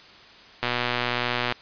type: click train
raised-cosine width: 0.3 ms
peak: -8 dBFS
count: 110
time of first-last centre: 0.63-1.523 s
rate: 122 Hz
effects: white hiss -48 dBFS RMS until 1.61 s + resampled to 11025 Hz